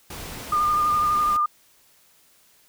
pink noise, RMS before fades -36 dBFS, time 0.1-1.37 s, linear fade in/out 5 ms
sine tone with vibrato, 1210 Hz, D#6, 49 cents flat, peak -18 dBFS, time 0.52-1.46 s, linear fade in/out 5 ms, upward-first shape sine, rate 12 Hz, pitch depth 21 cents each way
effects white hiss -58 dBFS RMS until 2.68 s

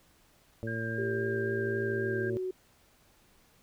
harmonic tone, 113.3 Hz, A#2, 49 cents flat, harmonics 1 / 2 / 3 / 4 / 5, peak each -36 / -39 / -41 / -42 / -43 dBFS, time 0.63-2.37 s, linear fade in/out 0 ms
sine tone with vibrato, 1600 Hz, G6, 35 cents sharp, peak -36 dBFS, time 0.67-2.3 s, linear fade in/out 5 ms, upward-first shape sine, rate 3.8 Hz, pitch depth 11 cents each way
sine tone with pitch glide, 392 to 371.3 Hz, G4 to F#4, 0 to +6 cents, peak -31 dBFS, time 0.98-2.51 s, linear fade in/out 5 ms, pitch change -94 cents, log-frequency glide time 1.92-2.3 s
effects pink hiss -64 dBFS RMS until 3.62 s

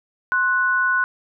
sine tone pair together, 1055.9 / 1480 Hz, C6 / F#6, +15 / 0 cents, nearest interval tritone, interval 585 cents, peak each -23 / -17 dBFS, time 0.32-1.04 s, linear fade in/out 0 ms, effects none

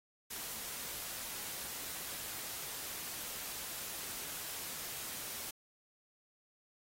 white noise, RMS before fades -43 dBFS, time 0.3-5.51 s, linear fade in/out 10 ms, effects AAC 48 kbps

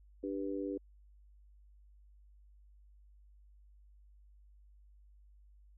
harmonic tone, 98 Hz, G2, in tune, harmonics 3 / 4 / 5, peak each -38 / -40 / -42 dBFS, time 0.23-0.78 s, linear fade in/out 10 ms, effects added 50 Hz sine -58 dBFS peak until 5.77 s

